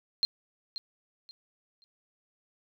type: tone with echo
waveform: sine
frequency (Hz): 4184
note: C8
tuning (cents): -1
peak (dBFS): -22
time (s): 0.23-0.25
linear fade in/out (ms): 0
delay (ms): 530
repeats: 3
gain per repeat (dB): -12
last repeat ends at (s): 1.84
effects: none